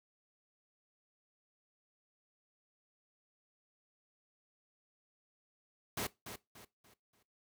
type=noise with echo; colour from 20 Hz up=pink; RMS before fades=-37 dBFS; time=5.97-6.07 s; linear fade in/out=5 ms; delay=290 ms; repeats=4; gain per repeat=-9 dB; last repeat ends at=7.23 s; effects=noise-tail reverb RT60 0.2 s tail -19 dB re dry + high-pass 100 Hz 12 dB/octave